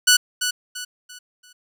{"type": "tone with echo", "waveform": "10% pulse", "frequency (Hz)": 1480, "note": "F#6", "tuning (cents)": 0, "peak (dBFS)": -3, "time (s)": [0.07, 0.17], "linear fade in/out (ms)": 10, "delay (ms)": 340, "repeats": 4, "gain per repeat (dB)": -9, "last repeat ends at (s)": 1.53, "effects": []}